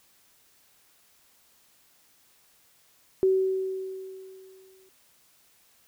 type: tone with exponential decay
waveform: sine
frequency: 379.5 Hz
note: F#4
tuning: 44 cents sharp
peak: -17 dBFS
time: 3.23-4.89 s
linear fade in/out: 0 ms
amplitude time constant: 360 ms
effects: white hiss -62 dBFS RMS until 5.87 s